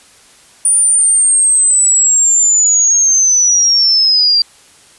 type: linear sweep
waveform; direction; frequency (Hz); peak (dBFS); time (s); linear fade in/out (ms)
sine; down; 9397 to 4699; -7; 0.65-4.42; 2
effects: white hiss -44 dBFS RMS until 4.98 s + resampled to 24000 Hz